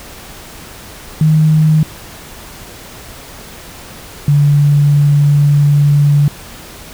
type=tone pair in turn; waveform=sine; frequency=155.56 / 144.72 Hz; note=D#3 / D3; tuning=0 / -25 cents; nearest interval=minor second; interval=125 cents; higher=first; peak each=-6 dBFS; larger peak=neither; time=1.21-1.83 / 4.28-6.28 s; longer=second; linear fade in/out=2 ms; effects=pink hiss -33 dBFS RMS until 6.93 s